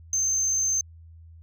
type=tone; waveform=sine; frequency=6272 Hz; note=G8; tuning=in tune; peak=-20 dBFS; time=0.13-0.81 s; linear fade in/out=2 ms; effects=tanh soft clip ceiling -19 dBFS + added 82 Hz sine -45 dBFS peak until 1.42 s